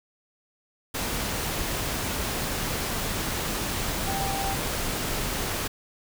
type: tone in noise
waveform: sine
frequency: 784 Hz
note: G5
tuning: in tune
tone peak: -30 dBFS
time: 4.07-4.55 s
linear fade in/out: 10 ms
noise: pink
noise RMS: -29 dBFS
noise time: 0.94-5.68 s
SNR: -4 dB
effects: none